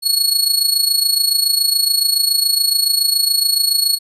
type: tone with amplitude modulation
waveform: sawtooth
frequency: 4350 Hz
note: C#8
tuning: 33 cents flat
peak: -7 dBFS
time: 0.02-3.99 s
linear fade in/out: 50 ms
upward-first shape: sine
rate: 27.1 Hz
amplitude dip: 70%
effects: resampled to 32000 Hz